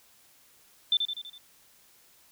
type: tone with echo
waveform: sine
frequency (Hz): 3545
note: A7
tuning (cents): +12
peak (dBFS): -20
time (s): 0.92-0.97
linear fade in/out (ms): 2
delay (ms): 82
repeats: 5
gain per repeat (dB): -5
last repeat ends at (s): 1.38
effects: white hiss -60 dBFS RMS until 2.31 s